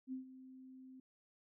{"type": "tone with ADSR envelope", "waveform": "sine", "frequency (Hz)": 260, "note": "C4", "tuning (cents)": -11, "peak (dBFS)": -39, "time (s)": [0.07, 1], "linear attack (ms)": 54, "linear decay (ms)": 120, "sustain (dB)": -14, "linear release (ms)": 4, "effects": []}